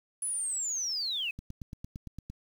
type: linear sweep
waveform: sine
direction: down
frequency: 10280 to 2489 Hz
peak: -30 dBFS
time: 0.22-1.31 s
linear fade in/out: 5 ms
type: click train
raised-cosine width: 5 ms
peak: -28 dBFS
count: 9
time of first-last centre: 1.39-2.3 s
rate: 8.79 Hz
effects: 9-bit